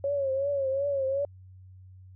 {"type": "tone with vibrato", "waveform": "sine", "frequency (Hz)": 550, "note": "C#5", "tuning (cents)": -14, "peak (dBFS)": -25, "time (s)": [0.04, 1.25], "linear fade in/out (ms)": 2, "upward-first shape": "triangle", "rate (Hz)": 2.7, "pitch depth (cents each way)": 83, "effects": ["added 93 Hz sine -47 dBFS peak until 2.15 s"]}